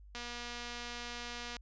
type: click train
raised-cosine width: 0.2 ms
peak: -26 dBFS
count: 341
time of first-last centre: 0.15-1.567 s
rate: 240 Hz
effects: added 50 Hz sine -52 dBFS peak until 1.61 s + resampled to 16000 Hz